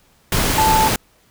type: tone in noise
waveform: sine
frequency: 876 Hz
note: A5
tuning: 8 cents flat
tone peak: -13 dBFS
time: 0.58-0.88 s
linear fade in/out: 2 ms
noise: pink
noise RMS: -18 dBFS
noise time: 0.32-0.96 s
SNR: +2 dB
effects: pink hiss -56 dBFS RMS until 1.3 s